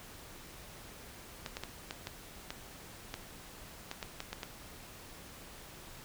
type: clicks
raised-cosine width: 0.2 ms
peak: -21 dBFS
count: 12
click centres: 1.462 / 1.569 / 1.636 / 1.909 / 2.071 / 2.505 / 3.141 / 3.914 / 4.028 / 4.204 / 4.33 / 4.432 s
effects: pink hiss -51 dBFS RMS until 6.04 s